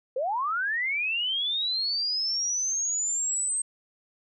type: linear sweep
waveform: sine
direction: up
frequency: 483 to 8372 Hz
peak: -25 dBFS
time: 0.16-3.62 s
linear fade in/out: 5 ms
effects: none